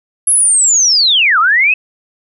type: linear two-way sweep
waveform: sine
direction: down then up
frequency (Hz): 10980 to 1185 to 2627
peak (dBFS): -7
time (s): 0.27-1.74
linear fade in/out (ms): 5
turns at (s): 1.39
effects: none